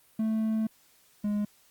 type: tone pair in turn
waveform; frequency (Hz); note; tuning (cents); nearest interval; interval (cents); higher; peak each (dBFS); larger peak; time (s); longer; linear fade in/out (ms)
triangle; 220 / 207.4; A3 / G#3; 0 / -2; minor second; 102; first; -23 / -24; first; 0.19-0.67 / 1.24-1.45; first; 5
effects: white hiss -62 dBFS RMS until 1.7 s + Opus 32 kbps